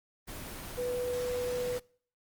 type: tone in noise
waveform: sine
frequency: 493.9 Hz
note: B4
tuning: in tune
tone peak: -30 dBFS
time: 0.77-1.79 s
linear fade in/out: 20 ms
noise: pink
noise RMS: -42 dBFS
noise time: 0.27-1.8 s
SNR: +9 dB
effects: noise-tail reverb RT60 0.5 s tail -24 dB re dry + Opus 24 kbps